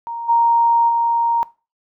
sine tone with level steps, 932.3 Hz, A#5, in tune, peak -24 / -11 / -14 dBFS, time 0.07-1.43 s, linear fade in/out 0 ms, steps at 0.28 / 0.88 s, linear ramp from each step 20 ms, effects noise-tail reverb RT60 0.3 s tail -20 dB re dry

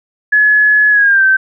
sine tone with pitch glide, 1700 to 1549.9 Hz, G#6 to G6, +40 to -20 cents, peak -6 dBFS, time 0.32-1.37 s, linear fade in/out 10 ms, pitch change -160 cents, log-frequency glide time 0.9-1.25 s, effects none

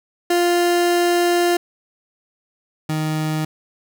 30% pulse tone pair in turn, 349.2 / 155.55 Hz, F4 / D#3, 0 / 0 cents, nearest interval octave + major second, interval 1400 cents, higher first, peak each -12 / -17 dBFS, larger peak first, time 0.3-1.57 / 2.89-3.45 s, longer first, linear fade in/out 5 ms, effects none

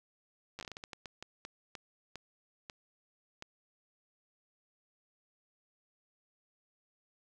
slowing click train, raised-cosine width 0.2 ms, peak -26 dBFS, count 17, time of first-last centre 0.59-3.424 s, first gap 9 ms, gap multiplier 1.34, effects none

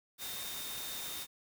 sine tone in noise, 3662 Hz, A#7, 32 cents flat, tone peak -45 dBFS, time 0.18-1.27 s, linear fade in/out 50 ms, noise white, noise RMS -42 dBFS, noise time 0.18-1.27 s, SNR -6 dB, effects none

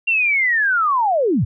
sine linear sweep, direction down, 2772 to 79.9 Hz, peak -14 dBFS, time 0.07-1.45 s, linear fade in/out 10 ms, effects none

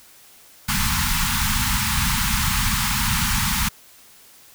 pink band-stop noise, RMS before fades -21 dBFS, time 0.68-3.69 s, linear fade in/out 10 ms, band 240 to 840 Hz, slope 96 dB/octave, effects white hiss -49 dBFS RMS until 4.54 s

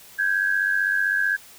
sine tone pair together, 1565.5 / 1661.2 Hz, G6 / G#6, -3 / 0 cents, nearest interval minor second, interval 103 cents, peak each -22 dBFS, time 0.18-1.37 s, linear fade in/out 20 ms, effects white hiss -47 dBFS RMS until 1.58 s

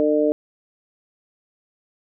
harmonic tone, 150.5 Hz, D3, 43 cents sharp, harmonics 2 / 3 / 4, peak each -20 / -20 / -20 dBFS, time 0-0.32 s, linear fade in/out 0 ms, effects none

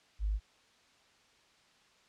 sine tone, 51.6 Hz, G#1, 10 cents flat, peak -29 dBFS, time 0.19-0.4 s, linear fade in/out 50 ms, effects white hiss -65 dBFS RMS until 2.08 s + low-pass 5000 Hz 12 dB/octave

